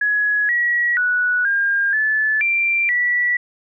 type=tone with pitch steps; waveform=sine; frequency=1681 / 1919 / 1473 / 1610 / 1736 / 2362 / 1951 Hz; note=G#6 / A#6 / F#6 / G6 / A6 / D7 / B6; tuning=+20 / +50 / -8 / +46 / -24 / +9 / -22 cents; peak=-15 dBFS; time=0.01-3.37 s; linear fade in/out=5 ms; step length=480 ms; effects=none